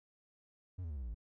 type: tone with pitch steps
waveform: triangle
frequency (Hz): 91.2 / 82.19 / 74.08 / 66.76 / 60.17 / 54.23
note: F#2 / E2 / D2 / C2 / B1 / A1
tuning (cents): -24 / -5 / +16 / +35 / -44 / -24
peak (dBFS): -37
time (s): 0.78-1.146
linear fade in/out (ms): 10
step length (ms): 61
effects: none